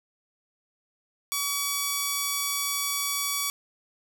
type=tone; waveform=5% pulse; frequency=1138 Hz; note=C#6; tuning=45 cents sharp; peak=-14 dBFS; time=1.32-3.5 s; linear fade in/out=0 ms; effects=none